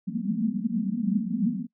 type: band-pass noise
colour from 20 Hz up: white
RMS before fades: -27 dBFS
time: 0.07-1.67 s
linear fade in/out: 20 ms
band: 180 to 240 Hz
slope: 96 dB/octave
effects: noise-tail reverb RT60 0.1 s tail -24 dB re dry